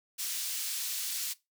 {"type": "high-pass noise", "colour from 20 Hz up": "pink", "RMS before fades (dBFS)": -35, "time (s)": [0.18, 1.34], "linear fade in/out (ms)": 20, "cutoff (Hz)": 4200, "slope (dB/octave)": 12, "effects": ["noise-tail reverb RT60 0.2 s tail -19 dB re dry"]}